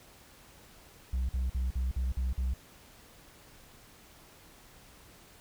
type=tone bursts; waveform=sine; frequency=63.5 Hz; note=B1; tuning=49 cents sharp; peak=-25 dBFS; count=7; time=1.13-2.538 s; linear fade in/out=5 ms; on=160 ms; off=48 ms; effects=tanh soft clip ceiling -27 dBFS + pink hiss -56 dBFS RMS until 5.4 s